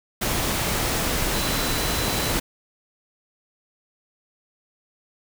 sine tone in noise, 3998 Hz, B7, 20 cents sharp, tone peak -33 dBFS, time 1.34-2.32 s, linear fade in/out 10 ms, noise pink, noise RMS -24 dBFS, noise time 0.21-2.4 s, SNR -12 dB, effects none

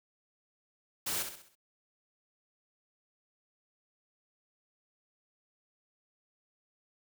white noise with echo, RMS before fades -34 dBFS, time 1.06-1.23 s, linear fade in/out 10 ms, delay 65 ms, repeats 5, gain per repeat -7 dB, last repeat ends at 1.555 s, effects none

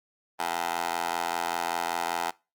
15% pulse tone with high-pass filter, 85.1 Hz, F2, 44 cents flat, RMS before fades -30 dBFS, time 0.39-2.31 s, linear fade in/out 10 ms, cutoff 760 Hz, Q 2, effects noise-tail reverb RT60 0.3 s tail -24 dB re dry + Opus 24 kbps

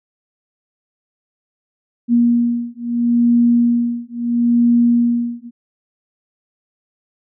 sine beating tone pair, 237.2 / 237.95 Hz, A#3 / A#3, +30 / +36 cents, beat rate 0.75 Hz, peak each -15 dBFS, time 2.08-5.51 s, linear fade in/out 50 ms, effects none

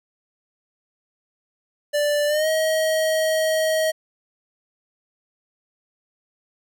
square tone with pitch glide, 587.3 to 633.1 Hz, D5 to D#5, 0 to +30 cents, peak -19 dBFS, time 1.93-3.92 s, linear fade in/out 20 ms, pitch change +130 cents, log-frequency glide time 2.27-2.48 s, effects none

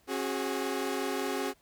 sawtooth chord, C# suspended fourth, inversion none, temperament equal with one note detuned, 270.5 / 370 / 415.3 Hz, C#4 / F#4 / G#4, -42 / 0 / 0 cents, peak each -31 dBFS, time 0.07-1.54 s, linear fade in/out 50 ms, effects pink hiss -66 dBFS RMS until 1.61 s

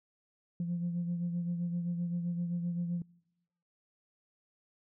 sine beating tone pair, 172.7 / 180.4 Hz, F3 / F#3, -19 / -44 cents, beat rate 7.7 Hz, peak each -31 / -40 dBFS, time 0.6-3.02 s, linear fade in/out 2 ms, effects noise-tail reverb RT60 1.0 s tail -26 dB re dry + tanh soft clip ceiling -27 dBFS

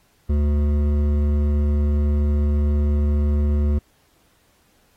sine tone with hard clipping, 73.2 Hz, D2, 5 cents flat, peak -18 dBFS, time 0.29-3.79 s, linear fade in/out 10 ms, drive 11 dB, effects pink hiss -61 dBFS RMS until 4.96 s + AAC 48 kbps

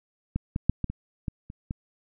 clicks, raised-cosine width 5 ms, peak -14 / -15 / -7 / -14 / -20 / -17 / -27 / -18 dBFS, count 8, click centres 0.36 / 0.561 / 0.696 / 0.843 / 0.9 / 1.282 / 1.501 / 1.709 s, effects none

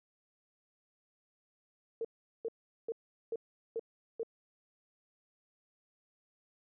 sine tone bursts, 455.1 Hz, A#4, 42 cents flat, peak -33 dBFS, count 6, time 2.01-4.232 s, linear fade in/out 2 ms, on 37 ms, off 400 ms, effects none

